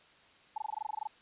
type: tone bursts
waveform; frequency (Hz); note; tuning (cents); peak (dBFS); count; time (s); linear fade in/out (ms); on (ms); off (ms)
sine; 860; A5; -40; -32; 13; 0.56-1.073; 5; 21; 20
effects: white hiss -61 dBFS RMS until 1.21 s + resampled to 8000 Hz